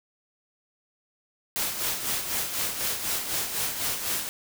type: noise with tremolo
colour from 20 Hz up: white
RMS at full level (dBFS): -27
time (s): 1.56-4.29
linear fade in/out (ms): 0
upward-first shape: sine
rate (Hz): 4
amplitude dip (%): 55
effects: none